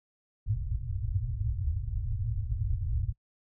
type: low-pass noise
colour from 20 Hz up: white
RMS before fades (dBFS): -31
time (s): 0.46-3.13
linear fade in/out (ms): 20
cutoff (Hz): 120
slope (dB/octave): 96
effects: noise-tail reverb RT60 0.1 s tail -25 dB re dry